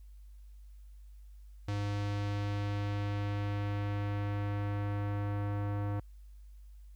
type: tone with low-pass filter sweep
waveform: square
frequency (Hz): 102.1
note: G#2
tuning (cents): -29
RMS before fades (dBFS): -34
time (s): 1.68-6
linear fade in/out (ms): 5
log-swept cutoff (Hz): 5400 to 1300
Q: 0.9
effects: added 50 Hz sine -49 dBFS peak until 6.95 s + white hiss -75 dBFS RMS until 6.95 s